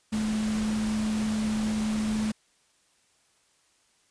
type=tone in noise; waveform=sine; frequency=215.8 Hz; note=A3; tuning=33 cents flat; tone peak=-25 dBFS; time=0.12-2.32 s; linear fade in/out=10 ms; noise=pink; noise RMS=-37 dBFS; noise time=0.12-2.32 s; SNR=+9 dB; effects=white hiss -66 dBFS RMS until 4.1 s + resampled to 22050 Hz